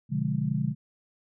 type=chord; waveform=sine; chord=B diminished seventh; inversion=none; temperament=equal with one note detuned; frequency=123.47 / 146.83 / 177.26 / 207.7 Hz; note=B2 / D3 / F3 / Ab3; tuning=0 / 0 / +26 / 0 cents; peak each=-32 / -28 / -32 / -31 dBFS; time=0.09-0.75 s; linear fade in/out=50 ms; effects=none